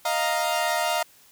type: chord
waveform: sawtooth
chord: Eb suspended second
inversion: none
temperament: equal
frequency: 622.3 / 698.5 / 932.3 Hz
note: Eb5 / F5 / Bb5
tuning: 0 / 0 / 0 cents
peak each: -24 / -22 / -24 dBFS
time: 0.05-1.03 s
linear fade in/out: 5 ms
effects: white hiss -55 dBFS RMS until 1.31 s